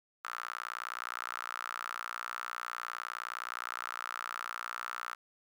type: tone with high-pass filter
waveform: sawtooth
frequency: 59.6 Hz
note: A#1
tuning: 39 cents sharp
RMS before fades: -41 dBFS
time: 0.24-5.15 s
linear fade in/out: 10 ms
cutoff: 1300 Hz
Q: 5.9
effects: none